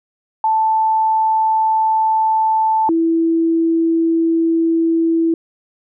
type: tone pair in turn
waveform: sine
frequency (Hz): 880 / 329.4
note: A5 / E4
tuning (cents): 0 / -1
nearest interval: octave + perfect fourth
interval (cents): 1701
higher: first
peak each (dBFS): -12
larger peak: neither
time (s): 0.44-2.89 / 2.89-5.34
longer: neither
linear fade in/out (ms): 2
effects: none